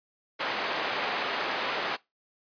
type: band-pass noise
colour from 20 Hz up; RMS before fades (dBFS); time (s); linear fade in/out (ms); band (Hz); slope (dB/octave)
pink; -31; 0.39-1.97; 20; 530 to 3400; 12
effects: noise-tail reverb RT60 0.2 s tail -21 dB re dry + resampled to 11025 Hz